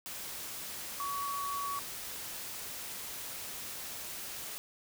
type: tone in noise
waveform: sine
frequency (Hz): 1127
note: C#6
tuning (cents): +28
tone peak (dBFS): -34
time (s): 1-1.79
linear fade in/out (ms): 0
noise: white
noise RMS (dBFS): -42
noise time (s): 0.06-4.58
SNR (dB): +5
effects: none